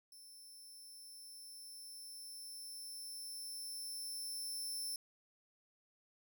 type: tone with level ramp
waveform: 20% pulse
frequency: 5330 Hz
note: E8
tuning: 18 cents sharp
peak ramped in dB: -50 to -34 dBFS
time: 0.12-4.96 s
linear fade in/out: 2 ms
effects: none